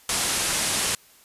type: low-pass noise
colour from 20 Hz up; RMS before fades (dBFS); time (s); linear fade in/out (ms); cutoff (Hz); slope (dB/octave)
white; -25; 0.09-0.95; 2; 11000; 48
effects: white hiss -54 dBFS RMS until 1.24 s + resampled to 32000 Hz